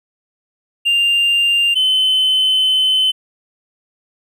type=tone pair in turn; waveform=triangle; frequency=2794 / 3049 Hz; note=F7 / G7; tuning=0 / -49 cents; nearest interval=major second; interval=151 cents; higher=second; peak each=-9 dBFS; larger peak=neither; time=0.85-1.75 / 1.75-3.12 s; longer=second; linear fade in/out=20 ms; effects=tanh soft clip ceiling -6 dBFS